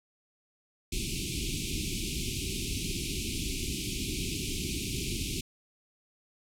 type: band-stop noise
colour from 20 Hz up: pink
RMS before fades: -33 dBFS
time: 0.92-5.41 s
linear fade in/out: 5 ms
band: 400 to 2300 Hz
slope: 96 dB/octave
effects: low-pass 11000 Hz 12 dB/octave